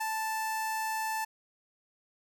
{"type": "tone with notch filter", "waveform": "sawtooth", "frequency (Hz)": 880, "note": "A5", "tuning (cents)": 0, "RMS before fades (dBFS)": -33, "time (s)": [0, 1.25], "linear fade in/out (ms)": 10, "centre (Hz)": 3700, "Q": 1.9, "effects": []}